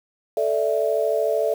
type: chord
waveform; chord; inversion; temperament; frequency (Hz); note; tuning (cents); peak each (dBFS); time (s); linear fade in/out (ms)
sine; A suspended fourth; none; just; 440 / 586.7 / 660; A4 / D5 / E5; 0 / -2 / +2; -23; 0.37-1.54; 2
effects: 7-bit